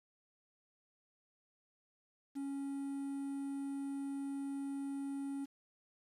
triangle tone with quantisation, 277.2 Hz, C#4, in tune, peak -36 dBFS, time 2.35-5.46 s, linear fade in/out 20 ms, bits 10, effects resampled to 32000 Hz

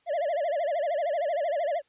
triangle tone with vibrato, 628 Hz, D#5, 16 cents sharp, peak -23 dBFS, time 0.06-1.82 s, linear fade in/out 50 ms, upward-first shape sine, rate 13 Hz, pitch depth 200 cents each way, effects white hiss -68 dBFS RMS until 1.88 s + resampled to 8000 Hz

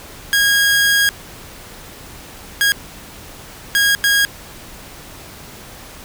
sawtooth tone bursts at uneven times, 1637 Hz, G#6, 25 cents flat, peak -8 dBFS, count 4, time 0.33-1.09 / 2.61-2.72 / 3.75-3.95 / 4.04-4.25 s, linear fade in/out 0 ms, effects pink hiss -37 dBFS RMS until 6.04 s

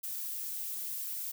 violet noise with flanger, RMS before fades -38 dBFS, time 0.03-1.32 s, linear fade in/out 10 ms, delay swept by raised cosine 1.9 to 5.2 ms, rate 3.4 Hz, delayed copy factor +0.55, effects none

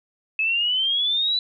sine exponential sweep, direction up, 2578 to 3997 Hz, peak -19 dBFS, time 0.39-1.39 s, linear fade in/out 2 ms, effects none

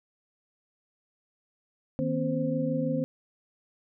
sine tone cluster, 156.9 / 241.5 / 267.6 / 521 Hz, D#3 / B3 / C4 / C5, +15 / -39 / +39 / -7 cents, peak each -31 dBFS, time 1.99-3.04 s, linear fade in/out 0 ms, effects none

